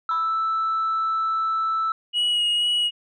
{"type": "tone", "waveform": "sine", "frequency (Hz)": 1318.5, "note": "E6", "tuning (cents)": 0, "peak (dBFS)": -19, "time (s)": [0.09, 1.92], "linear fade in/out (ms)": 2}
{"type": "tone with exponential decay", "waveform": "sine", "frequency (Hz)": 990, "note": "B5", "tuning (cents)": 4, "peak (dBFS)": -25, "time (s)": [0.11, 0.51], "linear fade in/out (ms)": 2, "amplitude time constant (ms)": 86}
{"type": "tone with vibrato", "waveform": "sine", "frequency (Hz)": 2900, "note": "F#7", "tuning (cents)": -35, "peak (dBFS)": -16, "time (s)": [2.13, 2.91], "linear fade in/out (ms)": 50, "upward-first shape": "sine", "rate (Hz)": 2.1, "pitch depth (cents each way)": 15}
{"effects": ["tanh soft clip ceiling -18 dBFS"]}